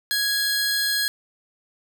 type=tone pair together; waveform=sawtooth; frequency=1661.2 / 4190 Hz; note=G#6 / C8; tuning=0 / +2 cents; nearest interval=octave + major third; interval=1602 cents; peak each=-20 / -21 dBFS; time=0.11-1.08 s; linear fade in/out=0 ms; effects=none